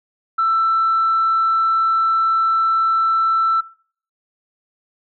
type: tone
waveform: sine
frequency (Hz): 1331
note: E6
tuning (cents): +16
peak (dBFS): -13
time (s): 0.38-3.61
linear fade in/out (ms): 10
effects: noise-tail reverb RT60 0.5 s tail -20 dB re dry + tanh soft clip ceiling -10 dBFS